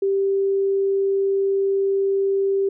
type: tone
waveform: sine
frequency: 392 Hz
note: G4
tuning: in tune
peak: -17 dBFS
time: 0.02-2.69 s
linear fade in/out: 5 ms
effects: none